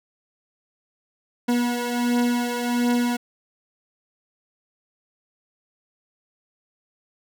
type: beating tone pair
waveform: 40% pulse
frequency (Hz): 241.4 / 242.8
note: B3 / B3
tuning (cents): -39 / -29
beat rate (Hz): 1.4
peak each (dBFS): -21 / -25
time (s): 1.48-3.17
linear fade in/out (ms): 10
effects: none